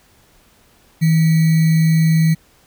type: tone with sample-and-hold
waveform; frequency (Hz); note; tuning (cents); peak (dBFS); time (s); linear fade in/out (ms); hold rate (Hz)
sine; 161.2; E3; -38; -10; 1.01-2.35; 20; 2100
effects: pink hiss -53 dBFS RMS until 2.66 s